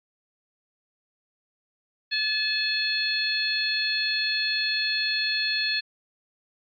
harmonic tone, 862 Hz, A5, 36 cents flat, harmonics 2 / 3 / 4 / 5, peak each -29 / -30 / -33 / -26 dBFS, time 2.11-5.81 s, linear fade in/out 20 ms, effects AAC 64 kbps

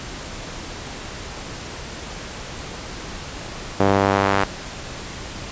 sawtooth tone with band-pass filter sweep, 98.5 Hz, G2, 9 cents sharp, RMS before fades -18 dBFS, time 3.8-4.44 s, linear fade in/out 0 ms, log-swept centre 600 to 1300 Hz, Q 0.87, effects pink hiss -33 dBFS RMS until 5.51 s + resampled to 16000 Hz

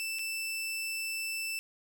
sawtooth tone with dropouts, 2654 Hz, E7, 11 cents sharp, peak -30 dBFS, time 0-1.59 s, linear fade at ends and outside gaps 0 ms, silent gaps 0.187-0.192 s, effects none

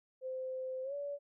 sine tone with pitch glide, 518 to 571.4 Hz, C5 to D5, -17 to -48 cents, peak -37 dBFS, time 0.21-1.19 s, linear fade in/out 50 ms, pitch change +169 cents, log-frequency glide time 0.83-0.94 s, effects none

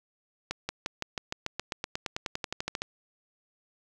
accelerating click train, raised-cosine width 0.2 ms, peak -14 dBFS, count 21, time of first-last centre 0.51-2.819 s, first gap 180 ms, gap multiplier 0.95, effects none

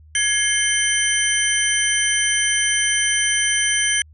sine tone cluster, 1675 / 2130 / 3092 / 6020 / 9140 Hz, G#6 / C7 / G7 / F#8 / D9, +14 / +30 / -24 / +29 / -48 cents, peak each -23 dBFS, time 0.15-4.02 s, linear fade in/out 2 ms, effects added 77 Hz sine -44 dBFS peak until 4.13 s

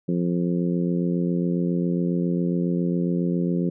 harmonic tone, 87.31 Hz, F2, in tune, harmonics 2 / 3 / 4 / 5 / 6, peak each -22 / -28 / -29 / -33 / -36 dBFS, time 0.08-3.7 s, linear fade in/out 10 ms, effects none

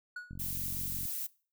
triangle tone with exponential decay, 1461 Hz, F#6, 22 cents flat, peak -34 dBFS, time 0.16-0.39 s, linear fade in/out 5 ms, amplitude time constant 48 ms
click train, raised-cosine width 5 ms, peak -32 dBFS, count 35, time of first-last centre 0.31-1.054 s, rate 45.7 Hz
violet noise, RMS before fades -37 dBFS, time 0.39-1.27 s, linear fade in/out 10 ms
effects noise-tail reverb RT60 0.4 s tail -22 dB re dry

